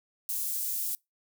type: high-pass noise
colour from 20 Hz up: white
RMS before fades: -32 dBFS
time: 0.29-0.95 s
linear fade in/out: 0 ms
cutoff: 8800 Hz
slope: 12 dB/octave
effects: noise-tail reverb RT60 0.2 s tail -26 dB re dry